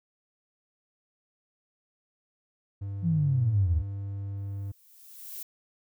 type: tone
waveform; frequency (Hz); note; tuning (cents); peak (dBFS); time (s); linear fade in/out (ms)
triangle; 99.3; G2; +23; -30; 2.81-4.72; 10
type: linear sweep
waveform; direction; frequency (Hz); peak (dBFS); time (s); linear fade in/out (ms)
sine; down; 174.61 to 69.3; -22; 3.02-3.83; 50
type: noise with exponential growth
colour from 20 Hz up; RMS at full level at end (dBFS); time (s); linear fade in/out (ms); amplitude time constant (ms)
violet; -37; 4.37-5.43; 5; 230
effects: none